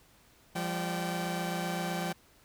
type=tone cluster; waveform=sawtooth; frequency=173.3 / 201.1 / 585 / 772 Hz; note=F3 / G3 / D5 / G5; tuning=-13 / +44 / -7 / -27 cents; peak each=-30 / -37 / -39 / -33 dBFS; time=0.55-2.13 s; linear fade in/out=10 ms; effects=pink hiss -62 dBFS RMS until 2.44 s